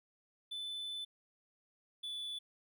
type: tone pair in turn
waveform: triangle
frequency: 3508 / 3466 Hz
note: A7 / A7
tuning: -6 / -27 cents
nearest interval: unison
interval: 21 cents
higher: first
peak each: -38 / -38 dBFS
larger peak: neither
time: 0.51-1.05 / 2.03-2.39 s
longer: first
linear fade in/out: 10 ms
effects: none